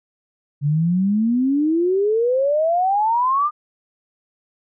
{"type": "exponential sweep", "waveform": "sine", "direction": "up", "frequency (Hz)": [140, 1228], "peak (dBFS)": -15, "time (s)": [0.61, 3.51], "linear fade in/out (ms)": 50, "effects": []}